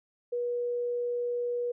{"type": "tone", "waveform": "sine", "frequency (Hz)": 483.5, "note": "B4", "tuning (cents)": -37, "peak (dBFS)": -28, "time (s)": [0.32, 1.72], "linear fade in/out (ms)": 10, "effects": []}